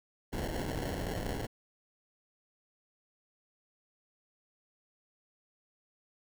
pink noise with sample-and-hold, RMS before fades -36 dBFS, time 0.32-1.47 s, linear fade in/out 20 ms, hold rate 1225 Hz, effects none

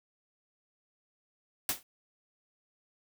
white noise with exponential decay, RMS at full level -26 dBFS, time 1.69-1.83 s, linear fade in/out 2 ms, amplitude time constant 30 ms, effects none

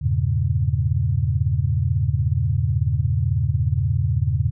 sine chord, E diminished seventh, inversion none, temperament equal with one note detuned, 82.41 / 100.17 / 116.54 / 138.59 Hz, E2 / G2 / Bb2 / Db3, 0 / +38 / 0 / 0 cents, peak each -23 dBFS, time 0.01-4.51 s, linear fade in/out 20 ms, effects none

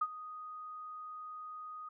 sine tone with ADSR envelope, 1244.5 Hz, D#6, in tune, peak -27 dBFS, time 0.01-1.89 s, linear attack 8 ms, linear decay 48 ms, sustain -16 dB, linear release 7 ms, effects none

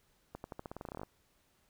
accelerating click train, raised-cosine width 1 ms, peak -28 dBFS, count 16, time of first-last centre 0.35-1.033 s, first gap 91 ms, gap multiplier 0.89, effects pink hiss -72 dBFS RMS until 1.69 s

